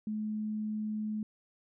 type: tone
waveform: sine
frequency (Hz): 214.1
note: A3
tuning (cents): -47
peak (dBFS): -32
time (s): 0.07-1.23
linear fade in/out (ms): 2
effects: none